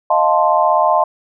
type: chord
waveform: sine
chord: F dominant seventh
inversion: third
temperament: equal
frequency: 622.3 / 698.5 / 880 / 1046.5 Hz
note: Eb5 / F5 / A5 / C6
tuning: 0 / 0 / 0 / 0 cents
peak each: -16 dBFS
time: 0.1-1.04 s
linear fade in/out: 5 ms
effects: none